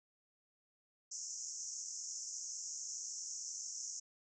white band-pass noise, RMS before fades -45 dBFS, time 1.11-4 s, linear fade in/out 10 ms, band 5500 to 7200 Hz, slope 96 dB/octave, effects none

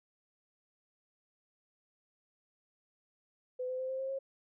sine tone with pitch steps, 505 / 511.8 / 518.6 / 525.5 / 532.6 / 539.7 Hz, B4 / C5 / C5 / C5 / C5 / C#5, +39 / -38 / -15 / +7 / +31 / -46 cents, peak -34 dBFS, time 3.59-4.19 s, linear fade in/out 10 ms, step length 100 ms, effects none

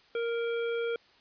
harmonic tone, 466.2 Hz, A#4, in tune, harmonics 1 / 3 / 5 / 7, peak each -29 / -39 / -43 / -46 dBFS, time 0.15-0.96 s, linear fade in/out 2 ms, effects white hiss -61 dBFS RMS until 1.2 s + resampled to 11025 Hz

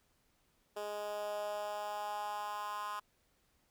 10% pulse tone with high-pass filter sweep, 207.7 Hz, G#3, in tune, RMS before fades -40 dBFS, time 0.76-3 s, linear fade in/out 10 ms, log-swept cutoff 490 to 1100 Hz, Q 4.1, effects pink hiss -74 dBFS RMS until 3.7 s

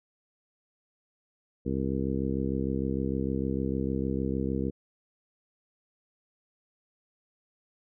harmonic tone, 66.6 Hz, C2, 31 cents sharp, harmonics 1 / 2 / 3 / 4 / 5 / 6 / 7, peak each -35 / -35 / -32 / -33 / -36 / -37 / -37 dBFS, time 1.65-4.71 s, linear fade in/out 20 ms, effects none

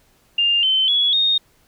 sine tone with pitch steps, 2804 / 3075 / 3373 / 3700 Hz, F7 / G7 / G#7 / A#7, +6 / -34 / +26 / -14 cents, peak -14 dBFS, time 0.38-1.38 s, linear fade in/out 5 ms, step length 250 ms, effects pink hiss -58 dBFS RMS until 1.67 s

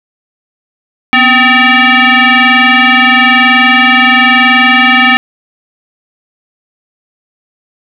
sine tone with frequency modulation, 266.5 Hz, C4, 32 cents sharp, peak -3 dBFS, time 1.13-5.17 s, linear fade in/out 0 ms, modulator 512 Hz, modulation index 5.1, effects none

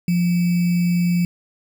sine tone with sample-and-hold, 175 Hz, F3, 4 cents sharp, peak -15 dBFS, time 0.08-1.25 s, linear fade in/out 2 ms, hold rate 2450 Hz, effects none

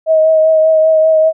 sine tone with vibrato, 634 Hz, D#5, 32 cents sharp, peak -6 dBFS, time 0.06-1.33 s, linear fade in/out 50 ms, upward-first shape triangle, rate 5.1 Hz, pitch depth 23 cents each way, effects none

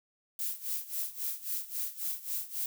violet noise with tremolo, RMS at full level -33 dBFS, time 0.39-2.66 s, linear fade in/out 2 ms, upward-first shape sine, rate 3.7 Hz, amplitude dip 85%, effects none

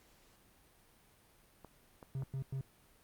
clicks, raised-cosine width 1 ms, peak -36 dBFS, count 3, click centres 1.647 / 2.028 / 2.223 s
triangle tone bursts, 134.1 Hz, C3, 43 cents sharp, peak -34 dBFS, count 3, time 2.15-2.611 s, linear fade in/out 2 ms, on 87 ms, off 100 ms
effects pink hiss -66 dBFS RMS until 3.03 s + Opus 48 kbps

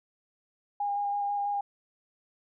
sine tone with vibrato, 812 Hz, G#5, 39 cents flat, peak -27 dBFS, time 0.8-1.61 s, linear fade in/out 5 ms, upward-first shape square, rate 6.1 Hz, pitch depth 10 cents each way, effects none

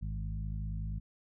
harmonic tone with a mistuned harmonic, 52.6 Hz, G#1, 23 cents sharp, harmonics 1 / 2 / 3 / 4, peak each -36 / -40 / -42 / -49 dBFS, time 0.01-1 s, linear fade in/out 20 ms, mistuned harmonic 2, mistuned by -33 cents, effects none

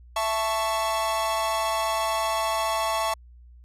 45% pulse chord, A major, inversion second, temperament equal with one note detuned, 663.5 / 880 / 1108.7 Hz, E5 / A5 / C#6, +11 / 0 / 0 cents, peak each -28 dBFS, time 0.16-3.14 s, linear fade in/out 5 ms, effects added 60 Hz sine -46 dBFS peak until 3.64 s + resampled to 32000 Hz

